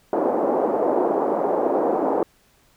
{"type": "band-pass noise", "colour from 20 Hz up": "pink", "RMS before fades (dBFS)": -21, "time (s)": [0.13, 2.23], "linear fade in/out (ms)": 2, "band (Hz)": [310, 820], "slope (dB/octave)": 24, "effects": ["pink hiss -59 dBFS RMS until 2.76 s"]}